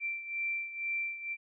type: beating tone pair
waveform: sine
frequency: 2349 / 2351.1 Hz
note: D7 / D7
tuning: 0 / +1 cents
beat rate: 2.1 Hz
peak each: -34 / -39 dBFS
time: 0-1.37 s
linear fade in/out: 50 ms
effects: none